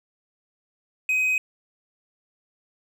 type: tone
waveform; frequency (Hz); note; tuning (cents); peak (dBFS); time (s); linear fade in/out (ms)
triangle; 2519; D#7; +21; -18; 1.09-1.38; 2
effects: none

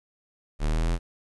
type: exponential sweep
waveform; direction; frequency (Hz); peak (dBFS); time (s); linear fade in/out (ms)
square; up; 36.91 to 43.65; -23; 0.59-0.99; 50
effects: resampled to 24000 Hz + 10-bit

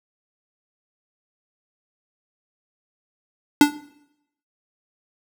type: tone with exponential decay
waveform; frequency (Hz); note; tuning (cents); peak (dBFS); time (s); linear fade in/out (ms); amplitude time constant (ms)
square; 292.4; D4; -7; -6; 3.61-3.76; 2; 31
effects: noise-tail reverb RT60 0.8 s tail -19 dB re dry

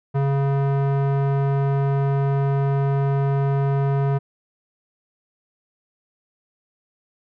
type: tone with low-pass filter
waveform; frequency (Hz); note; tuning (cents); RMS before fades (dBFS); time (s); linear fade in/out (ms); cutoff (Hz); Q
square; 138.59; C#3; 0; -20; 0.14-4.19; 20; 1100; 0.91
effects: none

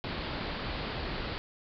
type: low-pass noise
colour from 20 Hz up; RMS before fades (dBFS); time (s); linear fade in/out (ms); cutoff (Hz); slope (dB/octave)
pink; -36; 0.04-1.38; 0; 4800; 96
effects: none

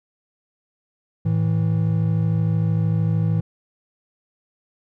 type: tone pair together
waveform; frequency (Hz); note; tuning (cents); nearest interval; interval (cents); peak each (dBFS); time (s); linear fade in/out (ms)
triangle; 109.2 / 162.39; A2 / E3; -13 / -26; perfect fifth; 687; -18; 1.25-3.41; 10
effects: none

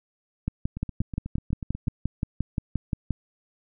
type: two click trains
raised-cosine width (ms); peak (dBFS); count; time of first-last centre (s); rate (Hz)
5; -21 / -13; 10 / 16; 0.77-1.873 / 0.48-3.107; 8.16 / 5.71
effects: none

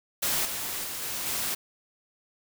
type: noise with level steps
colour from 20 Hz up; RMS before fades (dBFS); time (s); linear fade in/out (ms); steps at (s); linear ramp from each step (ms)
white; -27 / -33 / -35 / -33 / -30; 0.22-1.55; 10; 0.45 / 0.84 / 1.02 / 1.26; 2
effects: none

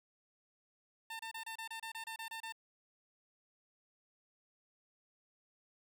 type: tone bursts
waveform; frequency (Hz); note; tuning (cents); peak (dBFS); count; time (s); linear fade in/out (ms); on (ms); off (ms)
15% pulse; 899; A5; +37; -36; 12; 1.1-2.524; 5; 93; 28
effects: none

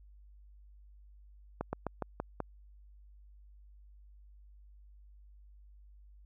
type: slowing click train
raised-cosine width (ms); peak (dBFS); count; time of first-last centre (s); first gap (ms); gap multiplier
1; -20; 6; 1.61-2.403; 120; 1.14
effects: added 50 Hz sine -54 dBFS peak until 6.25 s

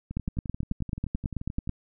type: two click trains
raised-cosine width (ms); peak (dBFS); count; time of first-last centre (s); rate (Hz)
5; -23 / -16; 19 / 15; 0.11-1.675 / 0.17-1.693; 11.5 / 9.19
effects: none

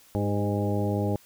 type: harmonic tone with a mistuned harmonic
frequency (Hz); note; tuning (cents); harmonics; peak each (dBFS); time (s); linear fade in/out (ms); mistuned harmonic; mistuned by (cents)
102.4; G#2; -24; 1 / 2 / 3 / 4 / 5 / 6 / 8; -27 / -30 / -32 / -33 / -34 / -35 / -36; 0.15-1.16; 0; 4; -21
effects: white hiss -56 dBFS RMS until 1.25 s

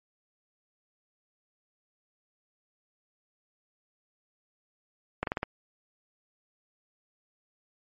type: slowing click train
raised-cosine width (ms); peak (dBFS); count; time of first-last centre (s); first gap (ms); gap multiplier
0.5; -13; 5; 5.23-5.431; 42; 1.12
effects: MP3 32 kbps

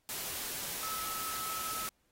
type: tone in noise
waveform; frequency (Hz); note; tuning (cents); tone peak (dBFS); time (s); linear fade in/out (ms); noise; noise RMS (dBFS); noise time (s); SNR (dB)
sine; 1299; E6; -26; -39; 0.83-1.87; 0; white; -39; 0.09-1.89; -3
effects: pink hiss -75 dBFS RMS until 2.11 s + AAC 48 kbps

